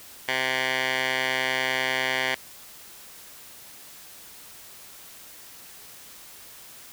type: tone with band-pass filter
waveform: 10% pulse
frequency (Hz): 130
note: C3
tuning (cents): -11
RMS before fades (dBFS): -26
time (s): 0.28-2.35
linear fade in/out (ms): 5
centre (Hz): 2300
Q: 1.6
effects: white hiss -46 dBFS RMS until 6.92 s